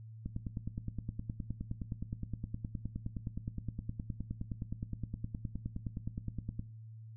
click train, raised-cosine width 5 ms, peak -25 dBFS, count 62, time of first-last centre 0.26-6.594 s, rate 9.63 Hz, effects noise-tail reverb RT60 0.5 s tail -17 dB re dry + added 111 Hz sine -47 dBFS peak until 7.16 s

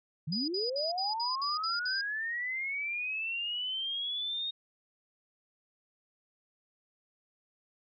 sine linear sweep, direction up, 138.59 to 3729 Hz, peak -32 dBFS, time 0.27-4.51 s, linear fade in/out 10 ms
sine tone bursts, 4940 Hz, D#8, 13 cents flat, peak -32 dBFS, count 8, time 0.32-2.013 s, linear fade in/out 5 ms, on 160 ms, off 59 ms
effects none

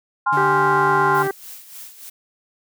sine chord, F minor, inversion first, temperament equal, 830.6 / 1046.5 / 1396.9 Hz, Ab5 / C6 / F6, 0 / 0 / 0 cents, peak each -21 / -18 / -21 dBFS, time 0.26-1.23 s, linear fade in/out 10 ms
30% pulse tone with vibrato, 146.83 Hz, D3, in tune, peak -24 dBFS, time 0.32-1.28 s, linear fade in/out 10 ms, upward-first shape sine, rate 16 Hz, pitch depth 32 cents each way
harmonic tone, 390.9 Hz, G4, 5 cents flat, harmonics 1 / 2 / 3 / 4 / 5, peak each -21 / -27 / -32 / -29 / -34 dBFS, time 0.37-1.31 s, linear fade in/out 2 ms
blue noise with tremolo, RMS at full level -36 dBFS, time 1.14-2.1 s, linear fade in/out 10 ms, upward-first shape sine, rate 3.4 Hz, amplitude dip 65%
effects none

